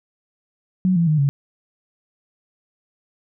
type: tone with pitch steps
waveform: sine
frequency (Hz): 185 / 168.67 / 153.78 / 140.2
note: F#3 / E3 / D#3 / C#3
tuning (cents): 0 / +40 / -20 / +20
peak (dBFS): -14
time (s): 0.85-1.29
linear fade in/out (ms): 0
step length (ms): 110
effects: none